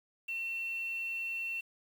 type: tone with quantisation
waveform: sine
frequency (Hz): 2705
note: E7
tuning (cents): +44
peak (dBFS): -34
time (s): 0.28-1.61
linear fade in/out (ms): 10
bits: 9
effects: none